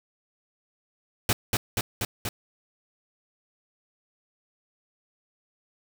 pink noise with echo, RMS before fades -22 dBFS, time 1.29-1.33 s, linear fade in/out 2 ms, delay 240 ms, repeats 4, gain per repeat -2 dB, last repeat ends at 2.29 s, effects none

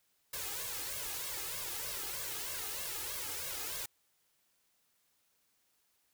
white noise with flanger, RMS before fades -40 dBFS, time 0.33-3.86 s, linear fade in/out 5 ms, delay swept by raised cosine 1.8 to 2.44 ms, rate 3.2 Hz, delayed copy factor +0.95, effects white hiss -75 dBFS RMS until 6.13 s

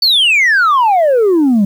sine exponential sweep, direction down, 4593 to 191.9 Hz, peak -5 dBFS, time 0.02-1.65 s, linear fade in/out 5 ms, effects tanh soft clip ceiling -6 dBFS + 7-bit

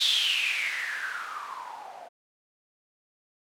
violet noise with low-pass filter sweep, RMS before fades -30 dBFS, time 0-2.09 s, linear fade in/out 20 ms, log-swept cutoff 3700 to 670 Hz, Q 8.7, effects none

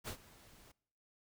pink noise with ADSR envelope, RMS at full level -41 dBFS, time 0.04-0.72 s, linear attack 41 ms, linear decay 83 ms, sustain -20 dB, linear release 8 ms, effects noise-tail reverb RT60 0.7 s tail -24 dB re dry

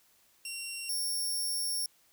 15% pulse tone pair in turn, 2747 / 5494 Hz, F7 / F8, -29 / -29 cents, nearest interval octave, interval 1200 cents, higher second, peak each -30 / -25 dBFS, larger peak second, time 0.45-0.89 / 0.89-1.86 s, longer second, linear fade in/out 2 ms, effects white hiss -66 dBFS RMS until 2.12 s

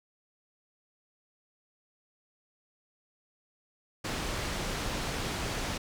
pink low-pass noise, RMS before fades -34 dBFS, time 4.04-5.78 s, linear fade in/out 10 ms, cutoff 7000 Hz, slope 12 dB/octave, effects none

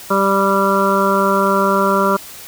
harmonic tone, 196 Hz, G3, in tune, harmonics 1 / 2 / 3 / 5 / 6 / 7, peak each -19 / -19 / -19 / -19 / -19 / -19 dBFS, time 0.1-2.17 s, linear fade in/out 10 ms, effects white hiss -35 dBFS RMS until 2.47 s

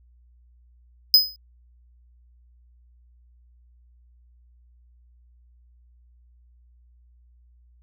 square tone with exponential decay, 5030 Hz, D#8, 18 cents sharp, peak -8 dBFS, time 1.14-1.36 s, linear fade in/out 1 ms, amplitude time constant 47 ms, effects added 60 Hz sine -53 dBFS peak until 7.82 s

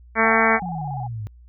harmonic tone, 224.3 Hz, A3, 34 cents sharp, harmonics 1 / 2 / 3 / 4 / 5 / 6 / 7 / 8 / 9 / 10, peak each -24 / -24 / -24 / -24 / -24 / -24 / -24 / -24 / -24 / -24 dBFS, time 0.15-0.6 s, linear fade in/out 50 ms
sine tone with vibrato, 784 Hz, G5, in tune, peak -29 dBFS, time 0.22-1.08 s, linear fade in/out 20 ms, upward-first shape square, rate 16 Hz, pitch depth 85 cents each way
sine exponential sweep, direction down, 183.6 to 101.9 Hz, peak -27 dBFS, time 0.62-1.27 s, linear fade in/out 0 ms
effects added 60 Hz sine -44 dBFS peak until 1.48 s

